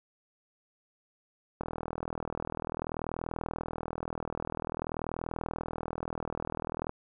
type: click train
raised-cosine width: 1 ms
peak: -20 dBFS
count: 215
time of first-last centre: 1.61-6.894 s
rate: 40.5 Hz
effects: none